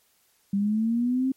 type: linear sweep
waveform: sine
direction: up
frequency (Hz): 195.7 to 267.3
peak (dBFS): -21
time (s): 0.53-1.32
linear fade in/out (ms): 5
effects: white hiss -65 dBFS RMS until 1.36 s + MP3 64 kbps